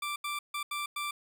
20% pulse tone bursts at uneven times, 1174.7 Hz, D6, in tune, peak -28 dBFS, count 5, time 0.02-0.16 / 0.24-0.39 / 0.54-0.63 / 0.71-0.86 / 0.96-1.11 s, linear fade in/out 5 ms, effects none

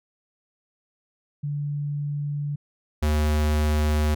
sine / square tone pair in turn, 145.3 / 75.65 Hz, D3 / D#2, -18 / -48 cents, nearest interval major seventh, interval 1130 cents, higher first, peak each -25 / -20 dBFS, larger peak second, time 1.43-2.56 / 3.02-4.15 s, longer neither, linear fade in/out 10 ms, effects none

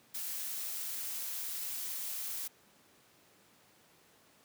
blue noise, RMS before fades -39 dBFS, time 0.14-2.48 s, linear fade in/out 10 ms, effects pink hiss -64 dBFS RMS until 4.44 s + high-pass 150 Hz 12 dB/octave

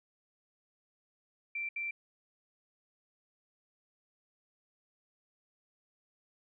sine tone bursts at uneven times, 2349 Hz, D7, in tune, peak -34 dBFS, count 2, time 1.55-1.69 / 1.76-1.91 s, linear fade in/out 5 ms, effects none

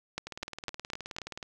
two click trains, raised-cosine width 0.2 ms, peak -16 / -22 dBFS, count 5 / 23, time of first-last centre 0.18-1.185 / 0.27-1.428 s, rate 3.98 / 19 Hz, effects none

